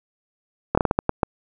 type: slowing click train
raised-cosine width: 1 ms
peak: -3 dBFS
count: 8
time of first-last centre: 0.75-1.232 s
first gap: 25 ms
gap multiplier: 1.33
effects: none